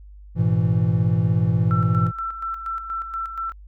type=chord; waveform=triangle; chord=E major; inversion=first; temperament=equal with one note detuned; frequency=103.83 / 120.44 / 164.81 Hz; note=G#2 / B2 / E3; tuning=0 / -43 / 0 cents; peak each=-19 dBFS; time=0.35-2.12 s; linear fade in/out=50 ms
type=tone with tremolo; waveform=sine; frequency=1339 Hz; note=E6; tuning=27 cents sharp; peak=-24 dBFS; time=1.71-3.52 s; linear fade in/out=0 ms; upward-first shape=square; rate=4.2 Hz; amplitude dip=55%
effects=added 50 Hz sine -40 dBFS peak until 3.67 s